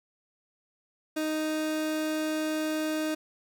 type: tone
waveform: 30% pulse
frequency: 310.7 Hz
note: D#4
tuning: 2 cents flat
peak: -25 dBFS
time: 1.16-3.15 s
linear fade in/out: 10 ms
effects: none

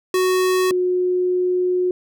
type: tone pair in turn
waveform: square / sine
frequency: 370 / 362.8 Hz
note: F#4 / F#4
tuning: 0 / -34 cents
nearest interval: unison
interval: 34 cents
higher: first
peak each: -16 dBFS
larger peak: neither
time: 0.14-0.71 / 0.71-1.91 s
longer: second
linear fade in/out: 2 ms
effects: none

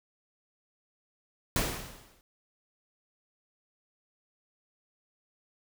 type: noise with exponential decay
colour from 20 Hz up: pink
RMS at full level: -26 dBFS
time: 1.56-2.21 s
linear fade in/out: 1 ms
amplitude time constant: 140 ms
effects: none

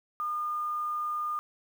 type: tone with quantisation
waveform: sine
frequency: 1214 Hz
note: D#6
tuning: 43 cents flat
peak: -29 dBFS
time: 0.2-1.39 s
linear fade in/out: 0 ms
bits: 9
effects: none

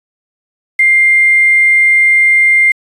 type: tone with quantisation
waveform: sine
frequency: 2100 Hz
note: C7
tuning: 6 cents sharp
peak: -5 dBFS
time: 0.79-2.72 s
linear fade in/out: 5 ms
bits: 5
effects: resampled to 32000 Hz

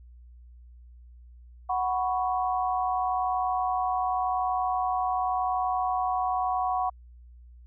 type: chord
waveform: sine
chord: F# suspended fourth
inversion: none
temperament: equal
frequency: 740 / 987.8 / 1108.7 Hz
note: F#5 / B5 / C#6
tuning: 0 / 0 / 0 cents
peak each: -26 / -32 / -31 dBFS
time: 1.69-6.9 s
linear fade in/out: 10 ms
effects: added 60 Hz sine -47 dBFS peak until 7.66 s

